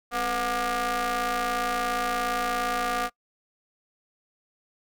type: ring-modulated tone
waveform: sawtooth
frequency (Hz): 233.1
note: A#3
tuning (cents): 0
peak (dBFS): -18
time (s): 0.11-3.1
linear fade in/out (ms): 50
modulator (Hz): 961
effects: noise-tail reverb RT60 0.1 s tail -25 dB re dry